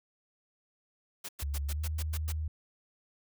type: noise bursts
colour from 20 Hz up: white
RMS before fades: -40 dBFS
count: 8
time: 1.24-2.324 s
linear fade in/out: 10 ms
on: 48 ms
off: 100 ms
type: tone with pitch glide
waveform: sine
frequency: 70.9 to 77.76 Hz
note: C#2 to D#2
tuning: +40 to 0 cents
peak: -31 dBFS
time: 1.42-2.48 s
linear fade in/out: 5 ms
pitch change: +160 cents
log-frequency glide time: 1.68-1.82 s
effects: none